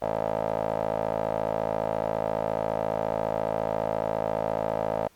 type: tone with band-pass filter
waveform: 15% pulse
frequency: 54.5 Hz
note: A1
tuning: 16 cents flat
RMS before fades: -28 dBFS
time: 0.02-5.08 s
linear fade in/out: 5 ms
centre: 680 Hz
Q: 4.7
effects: pink hiss -60 dBFS RMS until 5.15 s + Opus 48 kbps